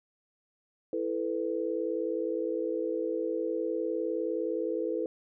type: chord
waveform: sine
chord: E suspended fourth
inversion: none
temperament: equal with one note detuned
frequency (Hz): 329.6 / 440 / 499.6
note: E4 / A4 / B4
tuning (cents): 0 / 0 / +20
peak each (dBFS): -33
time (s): 0.93-5.06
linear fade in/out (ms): 2
effects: none